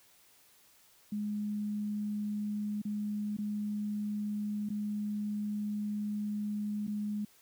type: tone with dropouts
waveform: sine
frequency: 208.5 Hz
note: G#3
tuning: 7 cents sharp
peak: -32 dBFS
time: 1.12-7.25 s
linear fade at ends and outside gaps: 5 ms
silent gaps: 2.818-2.851 / 3.368-3.385 / 4.69-4.701 / 6.869-6.877 s
effects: white hiss -63 dBFS RMS until 7.41 s